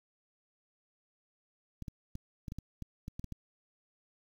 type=clicks; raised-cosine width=5 ms; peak=-28 dBFS; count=11; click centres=1.823 / 1.882 / 2.154 / 2.482 / 2.521 / 2.586 / 2.823 / 3.081 / 3.195 / 3.243 / 3.323 s; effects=9-bit